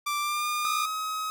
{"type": "tone with pitch glide", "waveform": "sawtooth", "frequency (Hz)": [1174.7, 1209.8], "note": ["D6", "D#6"], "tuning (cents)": [0, -49], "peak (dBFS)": -23, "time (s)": [0.06, 0.86], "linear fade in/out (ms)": 10, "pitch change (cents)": 51, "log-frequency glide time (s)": [0.19, 0.47]}
{"type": "tone", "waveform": "45% pulse", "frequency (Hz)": 1270, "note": "D#6", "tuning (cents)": 35, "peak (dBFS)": -29, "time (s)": [0.65, 1.3], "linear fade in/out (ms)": 0}
{"effects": []}